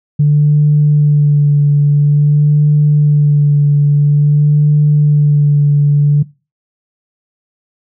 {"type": "tone with vibrato", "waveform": "sine", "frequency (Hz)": 146.83, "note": "D3", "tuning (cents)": 0, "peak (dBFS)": -5, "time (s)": [0.19, 6.23], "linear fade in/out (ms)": 10, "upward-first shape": "sine", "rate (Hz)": 0.49, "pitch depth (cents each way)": 22, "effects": ["noise-tail reverb RT60 0.3 s tail -21 dB re dry", "tanh soft clip ceiling -1 dBFS"]}